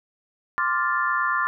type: chord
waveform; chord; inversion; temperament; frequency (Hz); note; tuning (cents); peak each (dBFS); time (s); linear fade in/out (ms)
sine; D minor seventh; third; equal; 1046.5 / 1174.7 / 1396.9 / 1760; C6 / D6 / F6 / A6; 0 / 0 / 0 / 0; -26; 0.58-1.47; 0
effects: none